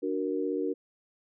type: chord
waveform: sine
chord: D augmented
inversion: none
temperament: equal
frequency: 293.7 / 370 / 466.2 Hz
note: D4 / F#4 / A#4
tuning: 0 / 0 / 0 cents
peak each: -32 dBFS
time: 0.02-0.74 s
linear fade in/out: 20 ms
effects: none